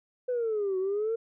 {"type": "exponential two-way sweep", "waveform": "sine", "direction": "down then up", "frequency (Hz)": [508, 370, 462.8], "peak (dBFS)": -25, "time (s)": [0.28, 1.16], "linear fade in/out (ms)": 10, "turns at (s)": 0.78, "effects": ["tanh soft clip ceiling -23 dBFS"]}